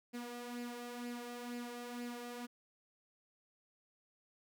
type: tone with flanger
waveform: sawtooth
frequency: 241.6 Hz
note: B3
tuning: 38 cents flat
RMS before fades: -45 dBFS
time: 0.13-2.47 s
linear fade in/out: 20 ms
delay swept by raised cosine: 0.41 to 2.61 ms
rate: 2.1 Hz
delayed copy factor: +0.55
effects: none